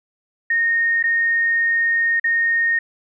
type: tone with dropouts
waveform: sine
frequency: 1848 Hz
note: A#6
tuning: 16 cents flat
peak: -15 dBFS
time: 0.5-2.79 s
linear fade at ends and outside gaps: 5 ms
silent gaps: 1.028-1.038 / 2.198-2.241 s
effects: none